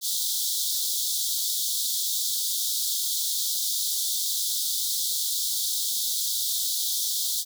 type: high-pass noise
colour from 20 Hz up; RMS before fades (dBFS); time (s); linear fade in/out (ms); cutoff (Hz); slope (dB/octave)
pink; -27; 0.01-7.45; 50; 3400; 96
effects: none